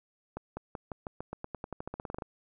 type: accelerating click train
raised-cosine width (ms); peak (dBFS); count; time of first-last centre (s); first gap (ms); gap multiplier
1; -23; 20; 0.37-2.222; 200; 0.91
effects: none